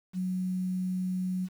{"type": "tone with quantisation", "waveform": "sine", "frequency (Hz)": 184.2, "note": "F#3", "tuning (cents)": -7, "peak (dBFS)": -28, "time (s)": [0.13, 1.49], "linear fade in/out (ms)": 50, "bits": 9, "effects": []}